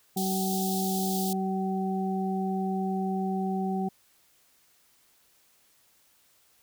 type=harmonic tone; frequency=190.4 Hz; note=F#3; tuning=50 cents sharp; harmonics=1 / 2 / 4; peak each=-28 / -34 / -33 dBFS; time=0.16-3.89 s; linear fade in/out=10 ms
type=high-pass noise; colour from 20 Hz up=white; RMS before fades=-35 dBFS; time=0.17-1.33 s; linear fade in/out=2 ms; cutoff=3300 Hz; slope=48 dB/octave
effects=white hiss -64 dBFS RMS until 6.62 s